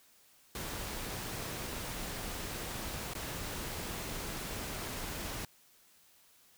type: noise with dropouts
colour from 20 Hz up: pink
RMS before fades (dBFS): -40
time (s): 0.55-5.45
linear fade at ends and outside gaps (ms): 2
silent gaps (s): 3.136-3.15
effects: white hiss -64 dBFS RMS until 6.57 s